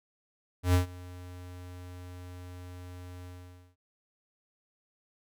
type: tone with ADSR envelope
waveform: square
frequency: 90 Hz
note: F#2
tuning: 47 cents flat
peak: -20 dBFS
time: 0.63-3.76 s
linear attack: 110 ms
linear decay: 120 ms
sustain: -23 dB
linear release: 510 ms
effects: none